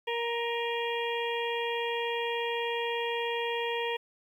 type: harmonic tone with a mistuned harmonic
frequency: 468.3 Hz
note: A#4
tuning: 8 cents sharp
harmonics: 1 / 2 / 4 / 5 / 6 / 7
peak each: -32 / -35 / -38 / -39 / -40 / -40 dBFS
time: 0.07-3.97 s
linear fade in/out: 10 ms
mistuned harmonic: 5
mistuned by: +45 cents
effects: 10-bit